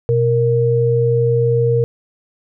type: tone pair together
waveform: sine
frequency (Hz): 123.47 / 466.2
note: B2 / A#4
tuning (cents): 0 / 0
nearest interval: octave + major seventh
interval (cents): 2300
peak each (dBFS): -15 / -14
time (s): 0.09-1.84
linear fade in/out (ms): 0
effects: none